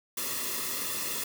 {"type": "noise with comb filter", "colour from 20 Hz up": "white", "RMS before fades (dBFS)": -33, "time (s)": [0.17, 1.24], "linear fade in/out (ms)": 5, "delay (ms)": 1.3, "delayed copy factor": -0.75, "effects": []}